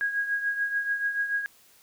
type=tone with tremolo; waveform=sine; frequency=1643 Hz; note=G#6; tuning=19 cents flat; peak=-22 dBFS; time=0.01-1.46 s; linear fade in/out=0 ms; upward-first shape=triangle; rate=6.9 Hz; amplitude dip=70%; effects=white hiss -58 dBFS RMS until 1.82 s